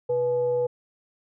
sine tone with frequency modulation, 490 Hz, B4, 14 cents flat, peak -21 dBFS, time 0.09-0.67 s, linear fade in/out 10 ms, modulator 363 Hz, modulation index 0.29, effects none

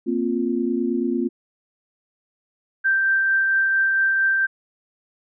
sine chord, Bb suspended second, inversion none, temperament just, 233.1 / 262.2 / 349.6 Hz, Bb3 / C4 / F4, 0 / +4 / +2 cents, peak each -24 dBFS, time 0.06-1.29 s, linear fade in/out 20 ms
sine tone with tremolo, 1568 Hz, G6, in tune, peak -15 dBFS, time 2.84-4.47 s, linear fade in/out 20 ms, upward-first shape triangle, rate 4.4 Hz, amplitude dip 25%
effects none

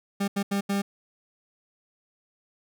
40% pulse tone bursts at uneven times, 199.4 Hz, G3, 30 cents sharp, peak -23 dBFS, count 4, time 0.2-0.28 / 0.36-0.43 / 0.51-0.61 / 0.69-0.82 s, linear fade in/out 10 ms, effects none

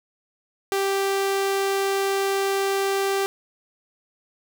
sawtooth tone, 392 Hz, G4, in tune, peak -17 dBFS, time 0.72-3.26 s, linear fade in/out 0 ms, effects none

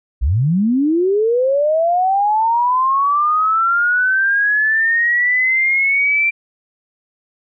sine linear sweep, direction up, 51.5 to 2360 Hz, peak -12 dBFS, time 0.21-6.31 s, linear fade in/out 20 ms, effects none

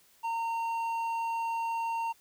triangle tone with hard clipping, 917 Hz, A#5, 29 cents flat, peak -31 dBFS, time 0.23-2.13 s, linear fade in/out 20 ms, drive 9 dB, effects white hiss -63 dBFS RMS until 2.2 s

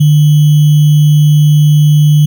sine tone with sample-and-hold, 150 Hz, D3, 37 cents sharp, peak -3 dBFS, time 0-2.26 s, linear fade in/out 10 ms, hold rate 3150 Hz, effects none

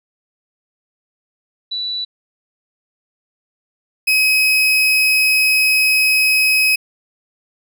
sine / 35% pulse tone pair in turn, 3954 / 2540 Hz, B7 / D#7, +1 / +35 cents, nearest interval minor sixth, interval 766 cents, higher first, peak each -20 / -10 dBFS, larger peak second, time 1.71-2.05 / 4.07-6.76 s, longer second, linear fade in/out 10 ms, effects none

